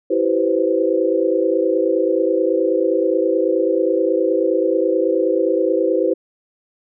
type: chord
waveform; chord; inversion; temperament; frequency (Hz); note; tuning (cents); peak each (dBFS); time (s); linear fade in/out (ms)
sine; C major seventh; first; equal with one note detuned; 329.6 / 385.3 / 493.9 / 523.3; E4 / G4 / B4 / C5; 0 / -30 / 0 / 0; -20; 0.1-6.14; 10
effects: none